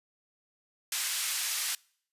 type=band-pass noise; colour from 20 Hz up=white; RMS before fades=-32 dBFS; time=0.92-1.75 s; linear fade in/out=2 ms; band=1600 to 11000 Hz; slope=12 dB/octave; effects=noise-tail reverb RT60 0.6 s tail -26 dB re dry + resampled to 32000 Hz